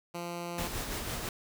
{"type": "tone", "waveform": "10% pulse", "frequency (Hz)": 172.7, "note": "F3", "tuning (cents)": -19, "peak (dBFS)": -28, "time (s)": [0.14, 0.68], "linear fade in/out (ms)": 10}
{"type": "noise with tremolo", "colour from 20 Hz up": "pink", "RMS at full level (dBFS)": -35, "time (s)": [0.58, 1.29], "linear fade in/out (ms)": 2, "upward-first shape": "sine", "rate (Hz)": 6, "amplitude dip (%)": 35}
{"effects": []}